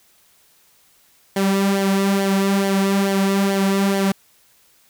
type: tone with flanger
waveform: sawtooth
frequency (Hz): 196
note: G3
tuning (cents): 0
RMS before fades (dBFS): -18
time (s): 1.36-4.12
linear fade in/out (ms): 5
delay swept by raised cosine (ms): 0.77 to 3.87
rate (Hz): 2.3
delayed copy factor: -0.6
effects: white hiss -56 dBFS RMS until 4.89 s